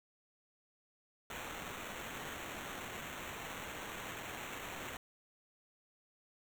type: noise with sample-and-hold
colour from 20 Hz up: violet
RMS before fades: -45 dBFS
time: 1.3-4.97 s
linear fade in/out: 2 ms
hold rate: 4900 Hz
effects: none